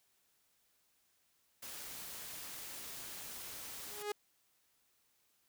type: noise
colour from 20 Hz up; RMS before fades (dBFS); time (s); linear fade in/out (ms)
white; -47; 1.62-4.03; 10
type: tone with exponential growth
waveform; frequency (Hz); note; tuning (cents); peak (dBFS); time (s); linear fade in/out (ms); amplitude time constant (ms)
sawtooth; 415.3; G#4; 0; -30; 3.79-4.12; 5; 71
effects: white hiss -75 dBFS RMS until 5.48 s